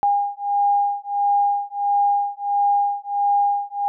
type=beating tone pair; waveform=sine; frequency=810 / 811.5 Hz; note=G#5 / G#5; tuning=-43 / -40 cents; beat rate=1.5 Hz; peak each=-20 dBFS; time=0.03-3.88 s; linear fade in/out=0 ms; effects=none